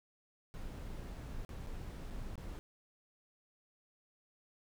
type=noise with dropouts; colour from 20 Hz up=brown; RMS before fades=-44 dBFS; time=0.54-2.59 s; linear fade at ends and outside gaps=0 ms; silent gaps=1.45-1.492 / 1.665-1.671 / 2.102-2.107 / 2.355-2.378 s; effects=none